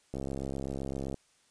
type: click train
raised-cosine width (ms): 2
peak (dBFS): -23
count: 69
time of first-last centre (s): 0.14-1.143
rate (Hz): 67.8
effects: white hiss -67 dBFS RMS until 1.5 s + resampled to 22050 Hz